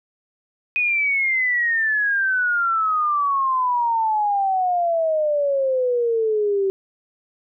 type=exponential sweep; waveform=sine; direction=down; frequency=2500 to 383.5 Hz; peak=-17 dBFS; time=0.76-6.7 s; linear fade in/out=0 ms; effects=none